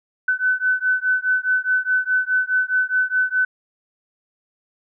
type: beating tone pair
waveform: sine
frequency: 1507 / 1511.8 Hz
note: F#6 / F#6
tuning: +31 / +37 cents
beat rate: 4.8 Hz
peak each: -20 dBFS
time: 0.28-3.45 s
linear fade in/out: 5 ms
effects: none